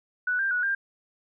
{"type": "tone with pitch steps", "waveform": "sine", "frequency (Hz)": [1480, 1585, 1467, 1594], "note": ["F#6", "G6", "F#6", "G6"], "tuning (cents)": [0, 19, -15, 28], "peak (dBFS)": -23, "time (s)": [0.27, 0.75], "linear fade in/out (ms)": 5, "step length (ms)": 120, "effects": []}